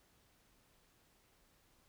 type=silence; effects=pink hiss -71 dBFS RMS until 1.88 s